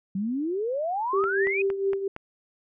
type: exponential sweep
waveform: sine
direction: up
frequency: 185 to 2556 Hz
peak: -25 dBFS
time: 0.15-1.62 s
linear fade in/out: 5 ms
type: tone with tremolo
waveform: sine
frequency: 392 Hz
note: G4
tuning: in tune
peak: -20 dBFS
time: 1.13-2.08 s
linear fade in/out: 5 ms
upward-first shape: triangle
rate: 4.3 Hz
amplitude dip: 70%
type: click train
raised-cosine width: 0.5 ms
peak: -21 dBFS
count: 5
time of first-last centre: 1.24-2.164 s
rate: 4.33 Hz
effects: none